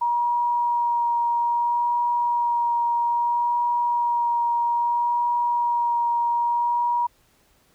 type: tone with vibrato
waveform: sine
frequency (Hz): 951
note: A#5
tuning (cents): +34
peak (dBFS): -19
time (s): 0.01-7.07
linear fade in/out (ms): 10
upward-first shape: sine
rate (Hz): 0.61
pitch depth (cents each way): 11
effects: pink hiss -61 dBFS RMS until 7.74 s